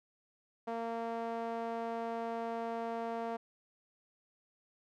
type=tone with band-pass filter; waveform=sawtooth; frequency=230 Hz; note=A#3; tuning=23 cents flat; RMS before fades=-38 dBFS; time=0.67-3.37 s; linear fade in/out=10 ms; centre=690 Hz; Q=1.7; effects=none